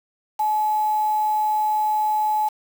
sine tone with quantisation, 854 Hz, G#5, 48 cents sharp, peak -18 dBFS, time 0.39-2.49 s, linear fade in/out 10 ms, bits 6, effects none

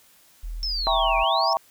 sine tone, 40.58 Hz, E1, 26 cents flat, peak -29 dBFS, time 0.43-1.24 s, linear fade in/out 10 ms
sine linear two-way sweep, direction down then up, 5400 to 2314 to 5400 Hz, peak -25 dBFS, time 0.63-1.53 s, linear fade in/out 0 ms, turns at 1.18 s
sine chord, E diminished seventh, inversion none, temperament equal, 659.3 / 784 / 932.3 / 1108.7 Hz, E5 / G5 / Bb5 / Db6, 0 / 0 / 0 / 0 cents, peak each -25 dBFS, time 0.87-1.57 s, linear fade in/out 0 ms
effects white hiss -56 dBFS RMS until 1.7 s

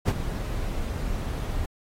brown noise with ADSR envelope, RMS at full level -17 dBFS, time 0.05-1.66 s, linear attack 36 ms, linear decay 34 ms, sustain -12 dB, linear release 5 ms, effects AAC 48 kbps

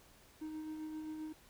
triangle tone with tremolo, 311.1 Hz, D#4, in tune, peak -38 dBFS, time 0.41-1.33 s, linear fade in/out 10 ms, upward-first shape sine, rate 7.6 Hz, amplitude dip 30%, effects pink hiss -63 dBFS RMS until 1.49 s

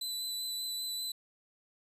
sawtooth tone with vibrato, 4000 Hz, B7, 21 cents sharp, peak -32 dBFS, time 0.01-1.12 s, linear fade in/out 5 ms, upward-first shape sine, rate 5.1 Hz, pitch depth 15 cents each way, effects resampled to 32000 Hz

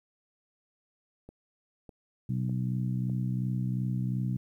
click train, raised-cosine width 2 ms, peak -33 dBFS, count 4, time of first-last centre 1.29-3.097 s, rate 1.66 Hz
harmonic tone, 62.8 Hz, B1, 30 cents sharp, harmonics 2 / 3 / 4 / 5, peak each -29 / -33 / -41 / -46 dBFS, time 2.29-4.37 s, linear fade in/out 5 ms
effects 11-bit

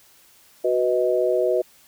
sine chord, B major, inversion second, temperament equal with one note detuned, 370 / 493.9 / 628.4 Hz, F#4 / B4 / D#5, 0 / 0 / +17 cents, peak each -22 dBFS, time 0.64-1.62 s, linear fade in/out 10 ms, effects white hiss -54 dBFS RMS until 1.87 s

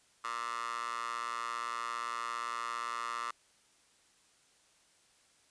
15% pulse tone with high-pass filter, 117.5 Hz, A#2, 14 cents sharp, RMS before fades -38 dBFS, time 0.24-3.31 s, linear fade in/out 5 ms, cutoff 1200 Hz, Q 4.1, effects white hiss -67 dBFS RMS until 5.5 s + resampled to 22050 Hz

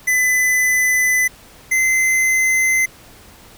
square tone pair in turn, 2009 / 2057 Hz, B6 / C7, +29 / -30 cents, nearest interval unison, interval 41 cents, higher second, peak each -14 dBFS, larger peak neither, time 0.07-1.28 / 1.71-2.86 s, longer first, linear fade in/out 10 ms, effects pink hiss -44 dBFS RMS until 3.57 s

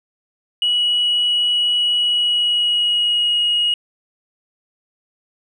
sine tone with pitch glide, 2924 to 2887 Hz, F#7 to F#7, -21 to -43 cents, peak -13 dBFS, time 0.62-3.74 s, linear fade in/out 2 ms, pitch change -22 cents, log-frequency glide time 1.93-3.44 s, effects tanh soft clip ceiling -11 dBFS

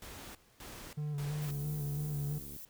pink noise bursts, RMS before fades -48 dBFS, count 3, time 0.02-1.51 s, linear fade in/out 2 ms, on 330 ms, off 250 ms
triangle tone with vibrato, 146.83 Hz, D3, in tune, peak -32 dBFS, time 0.97-2.39 s, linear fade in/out 10 ms, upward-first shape square, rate 3 Hz, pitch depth 35 cents each way
violet noise, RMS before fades -48 dBFS, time 1.42-2.65 s, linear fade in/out 0 ms
click train, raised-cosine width 3 ms, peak -38 dBFS, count 78, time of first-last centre 1.49-2.564 s, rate 71.7 Hz
effects pink hiss -65 dBFS RMS until 2.69 s

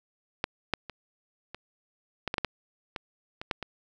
clicks, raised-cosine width 0.3 ms, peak -10 / -9 / -23 / -23 / -14 / -13 / -11 / -11 / -18 / -21 / -11 / -19 dBFS, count 12, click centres 0.441 / 0.737 / 0.897 / 1.546 / 2.277 / 2.341 / 2.382 / 2.447 / 2.962 / 3.415 / 3.512 / 3.627 s, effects none

